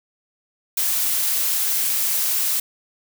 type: noise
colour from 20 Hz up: blue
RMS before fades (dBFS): -21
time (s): 0.77-2.6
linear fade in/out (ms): 5
effects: none